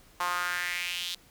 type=tone with high-pass filter sweep; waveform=sawtooth; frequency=177.2 Hz; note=F3; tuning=25 cents sharp; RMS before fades=-32 dBFS; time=0.2-1.15 s; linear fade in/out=5 ms; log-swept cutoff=990 to 3700 Hz; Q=3.5; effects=pink hiss -58 dBFS RMS until 1.3 s